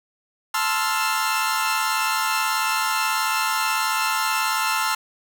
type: chord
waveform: sawtooth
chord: F major seventh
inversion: first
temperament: equal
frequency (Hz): 880 / 1046.5 / 1318.5 / 1396.9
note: A5 / C6 / E6 / F6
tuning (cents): 0 / 0 / 0 / 0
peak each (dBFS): -22 / -23 / -22 / -23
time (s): 0.54-4.95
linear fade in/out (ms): 5
effects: none